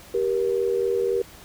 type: tone pair together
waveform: sine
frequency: 390 / 473.8 Hz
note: G4 / A#4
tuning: -9 / +28 cents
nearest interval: minor third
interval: 337 cents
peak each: -23 dBFS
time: 0.14-1.22 s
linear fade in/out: 5 ms
effects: pink hiss -46 dBFS RMS until 1.44 s